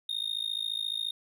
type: tone with amplitude modulation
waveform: triangle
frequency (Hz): 3693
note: A#7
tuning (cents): -17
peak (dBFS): -25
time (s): 0.09-1.11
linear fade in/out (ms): 5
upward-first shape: sine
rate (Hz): 54.4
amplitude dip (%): 95
effects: none